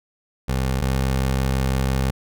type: tone pair in turn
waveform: 20% pulse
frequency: 65.41 / 65.98 Hz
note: C2 / C2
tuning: 0 / +15 cents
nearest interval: unison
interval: 15 cents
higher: second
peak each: -15 / -14 dBFS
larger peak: second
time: 0.48-0.81 / 0.81-2.11 s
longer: second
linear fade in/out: 10 ms
effects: none